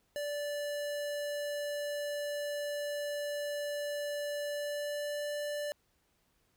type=tone with pitch glide; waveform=square; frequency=583 to 587.1 Hz; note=D5 to D5; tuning=-13 to -1 cents; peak=-35 dBFS; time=0.16-5.72 s; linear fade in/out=0 ms; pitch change=+12 cents; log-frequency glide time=4.48-5.34 s; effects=pink hiss -74 dBFS RMS until 6.56 s